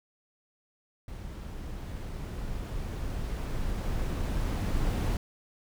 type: noise with level ramp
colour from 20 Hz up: brown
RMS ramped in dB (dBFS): -40 to -27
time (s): 1.08-5.17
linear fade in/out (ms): 2
effects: none